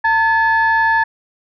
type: tone pair together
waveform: sine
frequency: 903 / 1721.5 Hz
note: A5 / A6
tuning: +45 / -38 cents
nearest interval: major seventh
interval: 1117 cents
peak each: -13 dBFS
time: 0.04-1.04 s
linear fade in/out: 10 ms
effects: tanh soft clip ceiling -6 dBFS